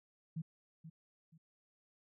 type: tone with echo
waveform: sine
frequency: 161.2 Hz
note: E3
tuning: 38 cents flat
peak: -37 dBFS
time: 0.36-0.42 s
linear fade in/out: 10 ms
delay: 480 ms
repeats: 2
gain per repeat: -11 dB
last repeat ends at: 1.38 s
effects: none